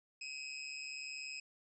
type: tone with amplitude modulation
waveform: 25% pulse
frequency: 2544 Hz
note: D#7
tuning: 38 cents sharp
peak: -36 dBFS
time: 0.21-1.4 s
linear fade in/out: 5 ms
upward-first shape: sine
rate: 141 Hz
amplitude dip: 60%
effects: resampled to 24000 Hz